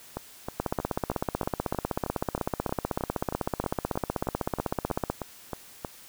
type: two click trains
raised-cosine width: 1 ms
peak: -17 / -12 dBFS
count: 19 / 73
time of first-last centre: 0.17-5.848 / 0.6-5.1 s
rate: 3.17 / 16 Hz
effects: white hiss -50 dBFS RMS until 6.08 s